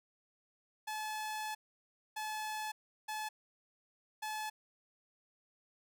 sawtooth tone bursts at uneven times, 860 Hz, A5, 40 cents flat, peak -34 dBFS, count 4, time 0.87-1.55 / 2.16-2.72 / 3.08-3.29 / 4.22-4.5 s, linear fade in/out 10 ms, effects none

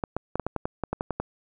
clicks, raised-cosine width 1 ms, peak -13 dBFS, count 12, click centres 0.038 / 0.166 / 0.356 / 0.397 / 0.466 / 0.563 / 0.655 / 0.837 / 0.93 / 1.009 / 1.107 / 1.2 s, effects none

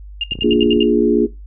sine tone bursts, 2812 Hz, F7, 11 cents sharp, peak -16 dBFS, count 7, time 0.21-0.831 s, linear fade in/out 2 ms, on 27 ms, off 72 ms
click train, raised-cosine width 3 ms, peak -17 dBFS, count 14, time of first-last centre 0.32-0.765 s, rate 29.2 Hz
sine chord, Bb dominant seventh, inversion none, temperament equal, 233.1 / 293.7 / 349.2 / 415.3 Hz, Bb3 / D4 / F4 / Ab4, 0 / 0 / 0 / 0 cents, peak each -16 dBFS, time 0.43-1.27 s, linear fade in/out 20 ms
effects noise-tail reverb RT60 0.2 s tail -17 dB re dry + added 50 Hz sine -32 dBFS peak until 1.46 s

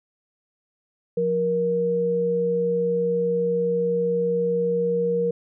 sine tone pair together, 176.8 / 472 Hz, F3 / A#4, +22 / +22 cents, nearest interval octave + perfect fourth, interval 1700 cents, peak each -28 / -20 dBFS, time 1.17-5.31 s, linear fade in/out 5 ms, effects none

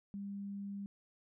sine tone, 200 Hz, G3, 35 cents sharp, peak -40 dBFS, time 0.14-0.86 s, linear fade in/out 0 ms, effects none

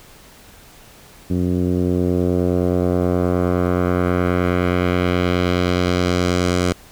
10% pulse tone with low-pass filter sweep, 89.5 Hz, F2, 43 cents sharp, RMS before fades -18 dBFS, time 1.3-6.73 s, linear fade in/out 5 ms, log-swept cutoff 260 to 8100 Hz, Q 1.1, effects pink hiss -45 dBFS RMS until 6.91 s

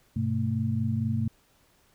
sine tone cluster, 101.4 / 125.7 / 223.4 Hz, G#2 / B2 / A3, -41 / +31 / +27 cents, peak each -29 dBFS, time 0.16-1.28 s, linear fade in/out 5 ms, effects pink hiss -64 dBFS RMS until 1.94 s

